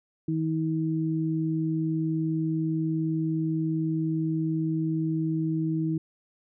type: tone pair together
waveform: sine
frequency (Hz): 159.4 / 319.3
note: D#3 / D#4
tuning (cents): +42 / +45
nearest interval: octave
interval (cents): 1203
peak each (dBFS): -27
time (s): 0.28-5.98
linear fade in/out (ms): 5
effects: none